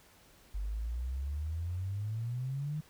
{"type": "exponential sweep", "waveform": "sine", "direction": "up", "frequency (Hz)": [48.13, 155.56], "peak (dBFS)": -33, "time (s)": [0.54, 2.81], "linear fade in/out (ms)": 10, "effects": ["pink hiss -61 dBFS RMS until 2.89 s"]}